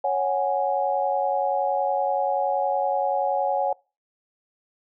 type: chord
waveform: sine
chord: C# suspended fourth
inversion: none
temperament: equal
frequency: 554.4 / 740 / 830.6 Hz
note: C#5 / F#5 / G#5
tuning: 0 / 0 / 0 cents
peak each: -25 dBFS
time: 0.04-3.73 s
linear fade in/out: 5 ms
effects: noise-tail reverb RT60 0.3 s tail -24 dB re dry